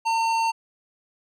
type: tone with hard clipping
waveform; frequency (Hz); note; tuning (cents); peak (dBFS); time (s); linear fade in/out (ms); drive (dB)
triangle; 907; A#5; -48; -22; 0.05-0.52; 20; 17
effects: none